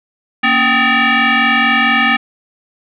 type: tone with frequency modulation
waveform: sine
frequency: 277.2 Hz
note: C#4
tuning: in tune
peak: -9 dBFS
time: 0.43-2.17 s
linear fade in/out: 10 ms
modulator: 510 Hz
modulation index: 4.9
effects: none